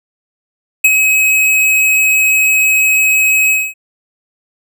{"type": "tone with ADSR envelope", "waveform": "square", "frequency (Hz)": 2551, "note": "D#7", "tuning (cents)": 43, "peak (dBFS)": -4, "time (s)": [0.84, 3.74], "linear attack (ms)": 8, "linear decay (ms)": 40, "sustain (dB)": -5, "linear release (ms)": 230, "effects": []}